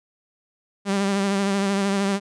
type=tone with vibrato; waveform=sawtooth; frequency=197.8 Hz; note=G3; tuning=16 cents sharp; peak=-16 dBFS; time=0.85-2.2 s; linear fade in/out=50 ms; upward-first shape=sine; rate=13 Hz; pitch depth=34 cents each way; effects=resampled to 22050 Hz